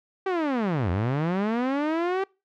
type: linear two-way sweep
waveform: sawtooth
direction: down then up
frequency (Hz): 392 to 83 to 392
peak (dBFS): -19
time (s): 0.26-2.24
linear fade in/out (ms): 5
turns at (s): 0.9
effects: noise-tail reverb RT60 0.3 s tail -26 dB re dry + low-pass 2000 Hz 12 dB/octave